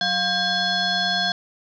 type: tone with frequency modulation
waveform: sine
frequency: 2489 Hz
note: D#7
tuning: in tune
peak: -19 dBFS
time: 0.01-1.32 s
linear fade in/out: 2 ms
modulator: 891 Hz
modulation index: 2.4
effects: none